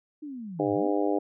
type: linear two-way sweep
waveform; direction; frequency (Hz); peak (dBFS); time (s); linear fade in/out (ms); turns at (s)
sine; down then up; 310 to 102.4 to 310; -35; 0.22-0.91; 10; 0.73
type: harmonic tone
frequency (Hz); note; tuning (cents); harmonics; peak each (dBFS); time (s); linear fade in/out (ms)
101.2; G#2; -44; 3 / 4 / 5 / 6 / 7 / 8; -27 / -29 / -31 / -33 / -34 / -35; 0.59-1.19; 10
effects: none